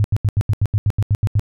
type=tone bursts; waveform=sine; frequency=103.83 Hz; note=G#2; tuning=in tune; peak=-12 dBFS; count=12; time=0-1.395 s; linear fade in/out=0 ms; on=42 ms; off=81 ms; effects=none